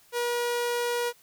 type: tone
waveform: sawtooth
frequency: 480.2 Hz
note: B4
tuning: 49 cents flat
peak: -22 dBFS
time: 0.12-1.13 s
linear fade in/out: 50 ms
effects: white hiss -59 dBFS RMS until 1.22 s